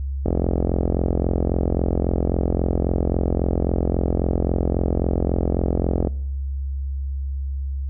click train, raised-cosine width 2 ms, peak -7 dBFS, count 255, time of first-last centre 0.26-6.072 s, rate 43.7 Hz, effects noise-tail reverb RT60 0.8 s tail -24 dB re dry + added 68 Hz sine -23 dBFS peak until 7.89 s

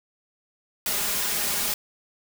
white noise with comb filter, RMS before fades -26 dBFS, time 0.86-1.74 s, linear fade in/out 2 ms, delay 4.9 ms, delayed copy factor +0.9, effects none

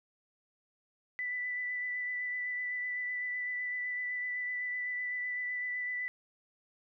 sine tone with vibrato, 1984 Hz, B6, 7 cents sharp, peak -33 dBFS, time 1.19-6.08 s, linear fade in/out 0 ms, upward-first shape sine, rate 7.9 Hz, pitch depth 14 cents each way, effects none

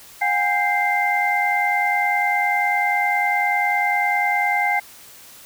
sine tone cluster, 724 / 814 / 1577 / 2087 Hz, F#5 / G#5 / G6 / C7, -38 / -35 / +10 / -5 cents, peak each -25 / -21 / -29 / -20 dBFS, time 0.21-4.8 s, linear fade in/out 10 ms, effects white hiss -44 dBFS RMS until 5.45 s

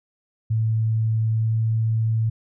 sine tone with pitch glide, 111.1 to 111.81 Hz, A2 to A2, +17 to +28 cents, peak -18 dBFS, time 0.5-2.3 s, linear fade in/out 10 ms, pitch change +11 cents, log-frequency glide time 1.33-1.56 s, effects none

